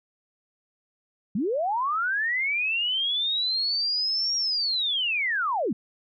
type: linear two-way sweep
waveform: sine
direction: up then down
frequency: 173.1 to 5640 to 173.1 Hz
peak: -23 dBFS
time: 1.35-5.73 s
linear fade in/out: 5 ms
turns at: 4.36 s
effects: none